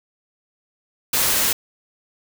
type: noise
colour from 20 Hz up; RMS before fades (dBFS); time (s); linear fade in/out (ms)
white; -19; 1.13-1.53; 5
effects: none